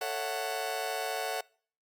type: chord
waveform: sawtooth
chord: F# minor seventh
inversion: first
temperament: just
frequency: 444 / 555 / 666 / 740 Hz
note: A4 / C#5 / E5 / F#5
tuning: +16 / +2 / +18 / 0 cents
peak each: -34 / -35 / -35 / -31 dBFS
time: 0.01-1.41 s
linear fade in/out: 5 ms
effects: noise-tail reverb RT60 0.5 s tail -25 dB re dry + Opus 48 kbps